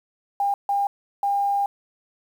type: tone bursts at uneven times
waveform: sine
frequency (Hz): 803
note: G5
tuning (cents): +41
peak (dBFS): -19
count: 3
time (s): 0.4-0.54 / 0.69-0.87 / 1.23-1.66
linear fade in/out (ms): 2
effects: 8-bit